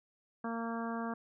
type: harmonic tone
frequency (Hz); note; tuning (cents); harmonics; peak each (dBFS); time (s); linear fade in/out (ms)
230; A#3; -23; 1 / 2 / 3 / 4 / 5 / 6 / 7; -37 / -44 / -43 / -45 / -44 / -48 / -48; 0.44-1.14; 5
effects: none